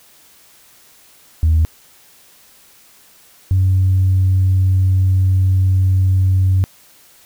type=tone pair in turn; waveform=sine; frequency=80 / 94.02 Hz; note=D#2 / F#2; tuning=+49 / +28 cents; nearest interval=minor third; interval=279 cents; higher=second; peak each=-8 / -9 dBFS; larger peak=first; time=1.43-1.65 / 3.51-6.64 s; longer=second; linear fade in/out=0 ms; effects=tanh soft clip ceiling -7 dBFS + white hiss -48 dBFS RMS until 7.25 s